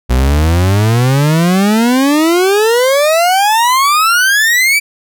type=exponential sweep; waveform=40% pulse; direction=up; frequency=60.1 to 2349 Hz; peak=-7 dBFS; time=0.09-4.8 s; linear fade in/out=20 ms; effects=none